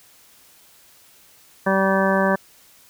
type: harmonic tone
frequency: 192.9 Hz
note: G3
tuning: 28 cents flat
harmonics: 1 / 2 / 3 / 4 / 5 / 6 / 8 / 9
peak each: -21 / -25 / -21 / -28 / -25 / -27 / -26 / -27 dBFS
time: 1.66-2.36 s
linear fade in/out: 10 ms
effects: white hiss -52 dBFS RMS until 2.89 s